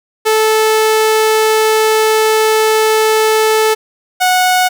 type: tone pair in turn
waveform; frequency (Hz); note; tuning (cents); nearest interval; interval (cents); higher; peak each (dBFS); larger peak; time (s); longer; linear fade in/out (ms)
sawtooth; 436.8 / 734.6; A4 / F#5; -13 / -13; major sixth; 900; second; -5; neither; 0.25-3.75 / 4.2-4.69; first; 20
effects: none